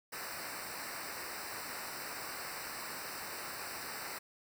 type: noise with comb filter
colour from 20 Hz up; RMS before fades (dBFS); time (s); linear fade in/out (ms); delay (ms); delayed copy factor
pink; -43; 0.12-4.19; 10; 0.3; -1
effects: none